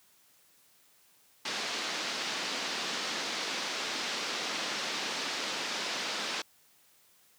white band-pass noise, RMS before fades -35 dBFS, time 1.45-6.42 s, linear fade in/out 5 ms, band 190 to 5300 Hz, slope 24 dB/octave, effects white hiss -64 dBFS RMS until 7.38 s + high-pass 80 Hz 12 dB/octave

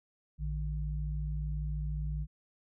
sine tone pair together, 56.52 / 150.9 Hz, A1 / D3, +47 / +47 cents, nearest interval octave + perfect fourth, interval 1700 cents, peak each -33 / -37 dBFS, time 0.38-2.27 s, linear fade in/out 50 ms, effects none

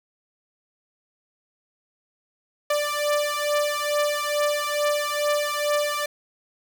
sawtooth beating tone pair, 588 / 590.3 Hz, D5 / D5, +2 / +9 cents, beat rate 2.3 Hz, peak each -21 dBFS, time 2.7-6.06 s, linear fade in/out 5 ms, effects 8-bit

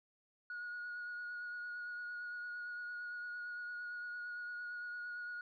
sine tone with vibrato, 1449 Hz, F#6, 37 cents flat, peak -40 dBFS, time 0.5-5.41 s, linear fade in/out 2 ms, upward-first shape triangle, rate 8.8 Hz, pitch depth 20 cents each way, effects tanh soft clip ceiling -39 dBFS

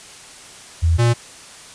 sine / square tone pair in turn, 82.8 / 118.44 Hz, E2 / A#2, +8 / +28 cents, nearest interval tritone, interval 620 cents, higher second, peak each -12 / -13 dBFS, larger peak first, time 0.82-0.98 / 0.98-1.14 s, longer neither, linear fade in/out 20 ms, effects white hiss -40 dBFS RMS until 1.74 s + resampled to 22050 Hz

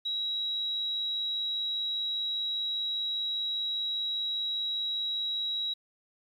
sine tone, 3865 Hz, B7, 38 cents flat, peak -29 dBFS, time 0.05-5.74 s, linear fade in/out 10 ms, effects 10-bit

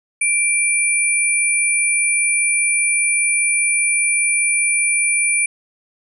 sine tone pair together, 2353 / 9412 Hz, D7 / D9, +3 / +3 cents, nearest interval 2 octaves, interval 2400 cents, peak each -17 dBFS, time 0.21-5.46 s, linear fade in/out 5 ms, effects none

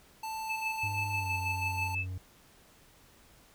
square tone, 882 Hz, A5, 4 cents sharp, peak -36 dBFS, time 0.23-1.95 s, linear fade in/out 5 ms
sine tone with tremolo, 2621 Hz, E7, 11 cents flat, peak -30 dBFS, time 0.47-2.07 s, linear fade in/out 50 ms, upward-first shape sine, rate 6.1 Hz, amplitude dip 85%
triangle tone with pitch glide, 100.6 to 92.25 Hz, G2 to F#2, +45 to -5 cents, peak -33 dBFS, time 0.83-2.18 s, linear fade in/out 5 ms, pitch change -150 cents, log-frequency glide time 1.11-1.32 s
effects pink hiss -60 dBFS RMS until 3.54 s

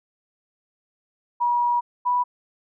sine tone pair in turn, 962 / 982.8 Hz, B5 / B5, -46 / -9 cents, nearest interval unison, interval 37 cents, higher second, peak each -18 dBFS, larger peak neither, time 1.4-1.81 / 2.05-2.24 s, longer first, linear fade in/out 20 ms, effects none

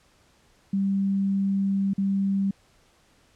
sine tone with dropouts, 196 Hz, G3, in tune, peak -21 dBFS, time 0.73-2.51 s, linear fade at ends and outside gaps 5 ms, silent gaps 1.935-1.98 s, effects pink hiss -61 dBFS RMS until 3.35 s + low-pass 9000 Hz 12 dB/octave

